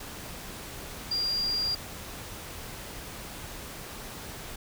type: tone in noise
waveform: sine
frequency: 4784 Hz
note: D8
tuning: 31 cents sharp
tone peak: -26 dBFS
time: 1.11-1.75 s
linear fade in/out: 5 ms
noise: pink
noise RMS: -41 dBFS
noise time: 0-4.56 s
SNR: +12 dB
effects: none